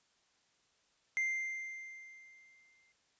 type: tone with exponential decay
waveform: triangle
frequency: 2093 Hz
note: C7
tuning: in tune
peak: -28 dBFS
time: 1.17-2.92 s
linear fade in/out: 0 ms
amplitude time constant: 380 ms
effects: white hiss -73 dBFS RMS until 3.19 s + resampled to 16000 Hz